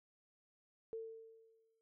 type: tone with exponential decay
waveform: sine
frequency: 449.1 Hz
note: A4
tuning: 35 cents sharp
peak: -40 dBFS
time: 0.93-1.81 s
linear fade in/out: 0 ms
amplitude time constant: 190 ms
effects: none